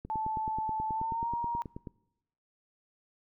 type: click train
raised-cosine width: 3 ms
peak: -27 dBFS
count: 18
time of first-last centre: 0.05-1.872 s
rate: 9.33 Hz
type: tone with pitch glide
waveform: sine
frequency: 874 to 942.2 Hz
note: A5 to A#5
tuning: -12 to +18 cents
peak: -30 dBFS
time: 0.1-1.62 s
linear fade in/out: 0 ms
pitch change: +130 cents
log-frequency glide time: 0.91-1.32 s
effects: noise-tail reverb RT60 0.9 s tail -24 dB re dry